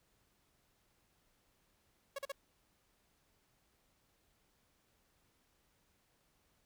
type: tone bursts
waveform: sawtooth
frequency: 554.4 Hz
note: C#5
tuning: in tune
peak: -35 dBFS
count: 3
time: 2.16-2.32 s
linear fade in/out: 5 ms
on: 26 ms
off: 41 ms
effects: pink hiss -75 dBFS RMS until 6.65 s